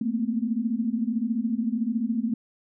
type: tone cluster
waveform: sine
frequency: 219.4 / 233.2 / 254.7 Hz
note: A3 / A#3 / C4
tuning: -5 / +1 / -46 cents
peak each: -27 / -27 / -31 dBFS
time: 0.01-2.34 s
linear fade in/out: 5 ms
effects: none